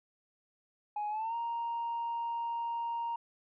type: tone with pitch glide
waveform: sine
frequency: 836 to 933 Hz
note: G#5 to A#5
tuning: +11 to +1 cents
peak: -31 dBFS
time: 0.96-3.16 s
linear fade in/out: 5 ms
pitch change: +190 cents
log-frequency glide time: 1.09-1.35 s
effects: tanh soft clip ceiling -30 dBFS